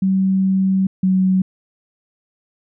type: tone pair in turn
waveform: sine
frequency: 190.8 / 187.52 Hz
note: G3 / F#3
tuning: -47 / +23 cents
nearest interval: unison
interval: 30 cents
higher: first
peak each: -13 / -12 dBFS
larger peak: second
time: 0.02-0.87 / 1.03-1.42 s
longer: first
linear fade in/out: 5 ms
effects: none